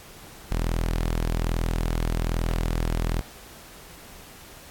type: tone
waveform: sawtooth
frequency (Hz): 41.2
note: E1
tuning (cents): 0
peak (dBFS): -19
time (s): 0.51-3.21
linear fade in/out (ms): 0
effects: pink hiss -46 dBFS RMS until 4.7 s + AAC 64 kbps